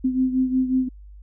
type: beating tone pair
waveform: sine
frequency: 257.3 / 262.8 Hz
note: C4 / C4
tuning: -29 / +8 cents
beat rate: 5.5 Hz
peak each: -19 / -25 dBFS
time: 0.04-0.89 s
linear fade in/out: 10 ms
effects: added 50 Hz sine -40 dBFS peak until 1.22 s

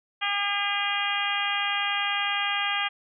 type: harmonic tone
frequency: 404.5 Hz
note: G#4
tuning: 46 cents flat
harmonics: 2 / 3 / 4 / 5 / 6 / 7 / 8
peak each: -32 / -32 / -32 / -32 / -32 / -32 / -32 dBFS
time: 0.21-2.89 s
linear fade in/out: 20 ms
effects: none

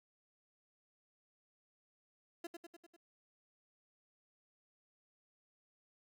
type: tone with echo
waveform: 30% pulse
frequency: 340 Hz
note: F4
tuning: 46 cents flat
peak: -39 dBFS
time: 2.44-2.47 s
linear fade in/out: 5 ms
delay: 99 ms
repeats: 5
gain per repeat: -4 dB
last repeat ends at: 2.965 s
effects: none

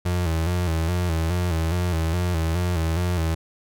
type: tone with vibrato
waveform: 35% pulse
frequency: 85 Hz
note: F2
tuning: 46 cents flat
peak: -19 dBFS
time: 0.05-3.35 s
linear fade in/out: 10 ms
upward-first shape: square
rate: 2.4 Hz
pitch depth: 78 cents each way
effects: none

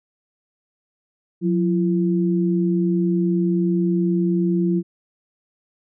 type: tone pair together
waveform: sine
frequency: 180 / 338.7 Hz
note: F#3 / E4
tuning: -47 / +47 cents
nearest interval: major seventh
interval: 1094 cents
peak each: -18 / -21 dBFS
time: 1.41-4.83 s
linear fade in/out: 50 ms
effects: none

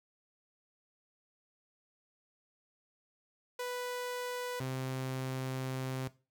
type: tone pair in turn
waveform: sawtooth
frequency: 493.9 / 130.82 Hz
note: B4 / C3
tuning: 0 / 0 cents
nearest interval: octave + major seventh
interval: 2300 cents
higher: first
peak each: -32 / -31 dBFS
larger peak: second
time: 3.59-4.6 / 4.6-6.08 s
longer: second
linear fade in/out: 5 ms
effects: noise-tail reverb RT60 0.3 s tail -17 dB re dry

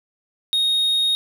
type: tone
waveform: triangle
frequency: 3729 Hz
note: A#7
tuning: in tune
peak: -15 dBFS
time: 0.53-1.15 s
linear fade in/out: 0 ms
effects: none

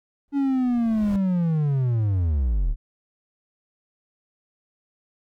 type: noise with exponential growth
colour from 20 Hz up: brown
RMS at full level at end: -31 dBFS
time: 0.28-1.16 s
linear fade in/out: 1 ms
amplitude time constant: 190 ms
type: linear sweep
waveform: triangle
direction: down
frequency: 284.9 to 31.84 Hz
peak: -17 dBFS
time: 0.32-2.76 s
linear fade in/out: 50 ms
effects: none

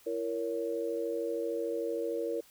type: chord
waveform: sine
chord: A# diminished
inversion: second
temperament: just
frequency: 335.6 / 466.2 / 559.4 Hz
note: E4 / A#4 / C#5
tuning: +31 / 0 / +16 cents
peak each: -37 / -33 / -37 dBFS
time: 0.06-2.41 s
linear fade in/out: 10 ms
effects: white hiss -60 dBFS RMS until 2.5 s

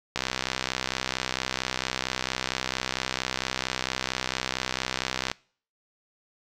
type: click train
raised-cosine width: 0.2 ms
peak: -9 dBFS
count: 333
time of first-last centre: 0.16-5.315 s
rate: 64.4 Hz
effects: noise-tail reverb RT60 0.5 s tail -24 dB re dry

